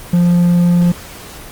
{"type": "tone", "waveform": "triangle", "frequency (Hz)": 174.61, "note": "F3", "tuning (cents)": 0, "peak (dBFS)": -6, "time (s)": [0.13, 0.92], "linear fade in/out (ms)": 5, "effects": ["pink hiss -33 dBFS RMS until 1.51 s", "Opus 24 kbps"]}